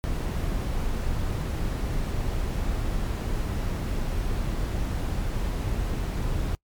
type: noise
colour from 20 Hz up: brown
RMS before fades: -27 dBFS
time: 0.04-6.55 s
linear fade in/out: 0 ms
effects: noise-tail reverb RT60 0.1 s tail -25 dB re dry + MP3 96 kbps